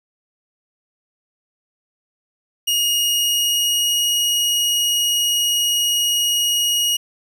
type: tone with pitch glide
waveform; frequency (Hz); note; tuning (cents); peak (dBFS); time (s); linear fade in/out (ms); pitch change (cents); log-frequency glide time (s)
sawtooth; 2867 to 2885; F7 to F#7; +45 to -44; -13; 2.67-6.97; 10; +11; 2.9-4.1
effects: none